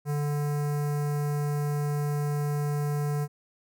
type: tone with notch filter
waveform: square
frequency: 146.4 Hz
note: D3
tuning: 5 cents flat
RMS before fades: -28 dBFS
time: 0.05-3.28 s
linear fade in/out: 50 ms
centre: 3300 Hz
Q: 0.51
effects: none